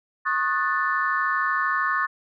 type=chord; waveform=sine; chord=D# half-diminished seventh; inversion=third; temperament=equal with one note detuned; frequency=1091.6 / 1244.5 / 1480 / 1760 Hz; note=C#6 / D#6 / F#6 / A6; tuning=-27 / 0 / 0 / 0 cents; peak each=-25 / -27 / -28 / -25 dBFS; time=0.25-2.07 s; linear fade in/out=20 ms; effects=tanh soft clip ceiling -10 dBFS